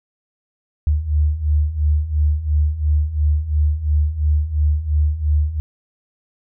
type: beating tone pair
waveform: sine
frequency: 73.42 / 76.32 Hz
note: D2 / D#2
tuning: 0 / -33 cents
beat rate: 2.9 Hz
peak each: -20 / -16 dBFS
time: 0.87-5.6 s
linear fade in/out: 0 ms
effects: none